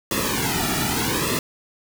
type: noise with flanger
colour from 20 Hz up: pink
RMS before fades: -23 dBFS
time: 0.11-1.39 s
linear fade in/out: 2 ms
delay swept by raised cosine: 1.3 to 1.93 ms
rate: 0.8 Hz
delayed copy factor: -0.95
effects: none